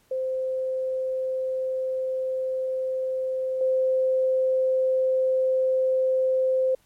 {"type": "tone with level steps", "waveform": "sine", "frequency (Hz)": 520, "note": "C5", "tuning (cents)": -11, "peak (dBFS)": [-24, -19], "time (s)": [0.11, 6.75], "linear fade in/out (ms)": 5, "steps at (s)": 3.61, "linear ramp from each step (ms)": 2, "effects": ["pink hiss -63 dBFS RMS until 6.85 s", "MP3 64 kbps"]}